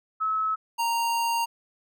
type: tone pair in turn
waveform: sine / square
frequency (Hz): 1294 / 929.1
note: E6 / A#5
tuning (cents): -32 / -6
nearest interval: tritone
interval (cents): 574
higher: first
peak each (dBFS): -23 / -24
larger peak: first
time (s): 0.2-0.56 / 0.78-1.46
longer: second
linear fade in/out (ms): 20
effects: none